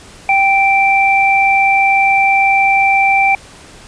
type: tone pair together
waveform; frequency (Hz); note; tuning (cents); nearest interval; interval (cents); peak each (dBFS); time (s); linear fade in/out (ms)
sine; 784 / 2346; G5 / D7; 0 / -2; octave + perfect fifth; 1898; -11; 0.29-3.35; 2
effects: pink hiss -38 dBFS RMS until 3.87 s + resampled to 22050 Hz